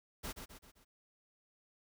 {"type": "noise with echo", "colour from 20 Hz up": "pink", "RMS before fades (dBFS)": -42, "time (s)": [0.23, 0.33], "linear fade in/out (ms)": 20, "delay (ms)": 130, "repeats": 4, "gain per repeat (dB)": -6, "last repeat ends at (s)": 0.85, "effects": []}